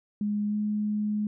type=tone with pitch glide; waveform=sine; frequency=207.7 to 210.2 Hz; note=G#3 to G#3; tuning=0 to +21 cents; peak=-25 dBFS; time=0.21-1.27 s; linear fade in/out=2 ms; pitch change=+21 cents; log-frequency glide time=0.48-0.55 s; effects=none